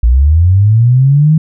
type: linear sweep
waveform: sine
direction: up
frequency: 55 to 160.2 Hz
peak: -4 dBFS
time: 0.03-1.38 s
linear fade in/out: 5 ms
effects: none